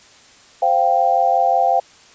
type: chord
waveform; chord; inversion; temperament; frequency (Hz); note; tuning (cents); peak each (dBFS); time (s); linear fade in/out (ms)
sine; C suspended fourth; none; equal; 523.3 / 698.5 / 784; C5 / F5 / G5; 0 / 0 / 0; -21 / -16 / -16; 0.62-1.8; 5
effects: white hiss -47 dBFS RMS until 2.14 s + resampled to 16000 Hz